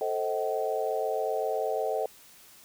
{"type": "chord", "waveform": "sine", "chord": "A diminished seventh", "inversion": "none", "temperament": "just", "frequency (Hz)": [440, 528, 633.6, 760.3], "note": ["A4", "C5", "Eb5", "Gb5"], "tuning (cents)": [0, 16, 31, 47], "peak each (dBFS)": [-31, -33, -32, -33], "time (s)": [0.01, 2.06], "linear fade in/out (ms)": 2, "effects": ["white hiss -54 dBFS RMS until 2.64 s"]}